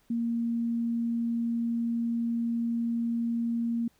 sine tone, 233 Hz, A#3, 1 cent flat, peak -26 dBFS, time 0.1-3.88 s, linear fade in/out 5 ms, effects pink hiss -67 dBFS RMS until 3.99 s

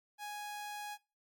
sawtooth tone, 830.6 Hz, G#5, in tune, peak -37 dBFS, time 0.18-0.98 s, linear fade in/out 50 ms, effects noise-tail reverb RT60 0.3 s tail -22 dB re dry + MP3 96 kbps

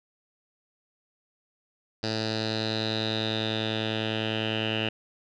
10% pulse tone with low-pass filter sweep, 110 Hz, A2, in tune, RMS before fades -29 dBFS, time 2.03-4.89 s, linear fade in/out 5 ms, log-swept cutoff 4600 to 2900 Hz, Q 8.3, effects none

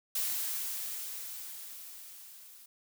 blue noise with level ramp, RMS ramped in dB -32 to -54 dBFS, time 0.15-2.66 s, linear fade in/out 5 ms, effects none

